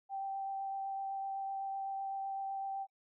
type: tone with vibrato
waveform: sine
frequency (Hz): 781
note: G5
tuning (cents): -7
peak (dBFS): -36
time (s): 0.09-2.87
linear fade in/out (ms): 50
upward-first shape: triangle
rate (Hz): 7.9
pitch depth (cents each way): 11
effects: noise-tail reverb RT60 0.1 s tail -26 dB re dry